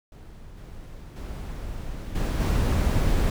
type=noise with level steps; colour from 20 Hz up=brown; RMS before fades=-44 / -41 / -34 / -24 / -21 dBFS; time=0.12-3.3 s; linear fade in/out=2 ms; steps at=0.57 / 1.16 / 2.15 / 2.4 s; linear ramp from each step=5 ms; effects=none